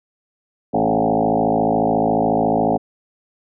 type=tone with frequency modulation; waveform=sine; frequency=490 Hz; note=B4; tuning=14 cents flat; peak=-14 dBFS; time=0.73-2.78 s; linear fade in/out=20 ms; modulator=54.1 Hz; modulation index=5.8; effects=none